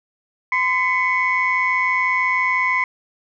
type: tone cluster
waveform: sine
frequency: 1024 / 2020 / 2206 Hz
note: C6 / B6 / C#7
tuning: -38 / +39 / -9 cents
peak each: -20 dBFS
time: 0.52-2.84 s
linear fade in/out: 2 ms
effects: tanh soft clip ceiling -8 dBFS